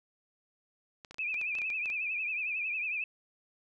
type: clicks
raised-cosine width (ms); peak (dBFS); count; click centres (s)
0.2; -29; 12; 1.048 / 1.11 / 1.144 / 1.184 / 1.343 / 1.414 / 1.552 / 1.586 / 1.618 / 1.702 / 1.858 / 1.901
type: tone with vibrato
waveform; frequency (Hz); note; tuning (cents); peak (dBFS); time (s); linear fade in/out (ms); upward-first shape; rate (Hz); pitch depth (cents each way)
sine; 2500; D#7; +8; -31; 1.19-3.04; 2; triangle; 11; 110
effects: none